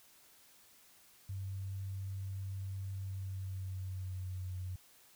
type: tone with pitch glide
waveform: sine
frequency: 96.7 to 91.8 Hz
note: G2 to F#2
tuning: -23 to -13 cents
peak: -38 dBFS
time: 1.29-4.76 s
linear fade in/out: 5 ms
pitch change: -90 cents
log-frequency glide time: 3.01-4.52 s
effects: white hiss -63 dBFS RMS until 5.15 s